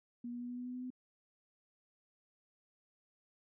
sine tone with pitch steps, 240 / 241.8 / 243.6 / 245.5 / 247.3 / 249.2 / 251.1 / 253 Hz, B3 / B3 / B3 / B3 / B3 / B3 / B3 / B3, -49 / -36 / -24 / -10 / +3 / +16 / +29 / +42 cents, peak -40 dBFS, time 0.24-0.904 s, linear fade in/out 5 ms, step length 83 ms, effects none

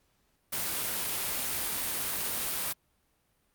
white noise, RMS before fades -32 dBFS, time 0.52-2.73 s, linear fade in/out 10 ms, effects pink hiss -72 dBFS RMS until 3.54 s + Opus 48 kbps

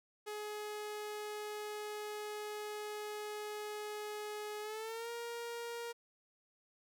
sawtooth tone with pitch glide, 421 to 469.8 Hz, G#4 to A#4, +24 to +13 cents, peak -37 dBFS, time 0.26-5.93 s, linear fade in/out 20 ms, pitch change +189 cents, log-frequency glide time 4.61-5.1 s, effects none

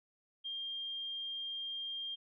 sine tone, 3203 Hz, G7, 37 cents sharp, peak -38 dBFS, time 0.44-2.16 s, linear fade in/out 20 ms, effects none

